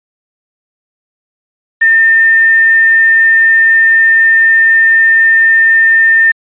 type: tone with quantisation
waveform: sine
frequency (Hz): 1806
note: A6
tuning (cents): +45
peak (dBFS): -4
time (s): 1.81-6.32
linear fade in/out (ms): 10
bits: 4
effects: resampled to 8000 Hz